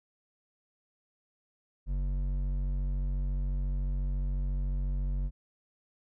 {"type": "tone with hard clipping", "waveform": "triangle", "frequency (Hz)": 47.06, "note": "F#1", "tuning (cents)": 30, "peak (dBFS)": -30, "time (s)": [1.86, 5.31], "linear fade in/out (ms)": 50, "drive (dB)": 12, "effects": []}